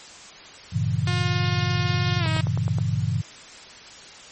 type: chord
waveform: sine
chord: G diminished seventh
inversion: none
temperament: equal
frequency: 98 / 116.54 / 138.59 / 164.81 Hz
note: G2 / Bb2 / Db3 / Fb3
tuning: 0 / 0 / 0 / 0 cents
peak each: -26 / -25 / -27 / -28 dBFS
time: 0.72-3.22 s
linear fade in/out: 20 ms
type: tone with pitch glide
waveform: 5% pulse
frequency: 356.2 to 317.3 Hz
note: F4 to D#4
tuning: +34 to +34 cents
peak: -15 dBFS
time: 1.07-2.41 s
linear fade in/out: 2 ms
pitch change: -200 cents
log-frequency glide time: 2.19-2.27 s
type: click train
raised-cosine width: 1 ms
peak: -19 dBFS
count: 6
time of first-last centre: 2.26-2.785 s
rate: 9.52 Hz
effects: white hiss -43 dBFS RMS until 4.31 s + MP3 32 kbps